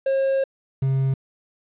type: tone pair in turn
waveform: triangle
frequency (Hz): 539 / 134.17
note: C#5 / C3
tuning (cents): -49 / +44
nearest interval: 2 octaves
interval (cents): 2407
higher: first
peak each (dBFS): -16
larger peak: neither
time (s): 0.06-0.44 / 0.82-1.14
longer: first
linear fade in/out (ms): 5
effects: resampled to 8000 Hz + 9-bit